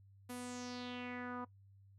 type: tone with low-pass filter sweep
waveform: sawtooth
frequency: 246.9 Hz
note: B3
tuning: in tune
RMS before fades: -45 dBFS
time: 0.29-1.45 s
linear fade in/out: 10 ms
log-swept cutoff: 12000 to 1100 Hz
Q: 3.8
effects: noise-tail reverb RT60 0.1 s tail -19 dB re dry + added 98 Hz sine -60 dBFS peak until 1.98 s